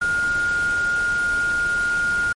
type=tone in noise; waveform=sine; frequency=1420 Hz; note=F6; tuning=28 cents sharp; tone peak=-18 dBFS; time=0.01-2.33 s; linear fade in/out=10 ms; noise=pink; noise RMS=-34 dBFS; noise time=0.01-2.33 s; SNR=+13 dB; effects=MP3 48 kbps